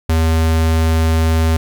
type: tone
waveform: square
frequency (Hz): 80.8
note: E2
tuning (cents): -34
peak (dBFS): -12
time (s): 0.09-1.57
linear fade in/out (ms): 5
effects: 9-bit